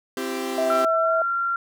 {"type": "chord", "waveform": "sawtooth", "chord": "C major", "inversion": "none", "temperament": "equal with one note detuned", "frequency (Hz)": [261.6, 337.1, 392], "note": ["C4", "E4", "G4"], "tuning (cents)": [0, 39, 0], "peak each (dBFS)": [-26, -29, -25], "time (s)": [0.17, 0.85], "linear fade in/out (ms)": 2}
{"type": "tone", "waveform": "sine", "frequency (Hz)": 652, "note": "E5", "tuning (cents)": -19, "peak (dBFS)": -20, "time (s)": [0.58, 1.22], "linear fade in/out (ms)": 2}
{"type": "tone with pitch glide", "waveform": "sine", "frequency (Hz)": [1346, 1376.7], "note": ["E6", "F6"], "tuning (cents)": [36, -25], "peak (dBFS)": -21, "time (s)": [0.7, 1.56], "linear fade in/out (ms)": 2, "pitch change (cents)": 39, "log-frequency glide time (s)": [0.99, 1.14]}
{"effects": []}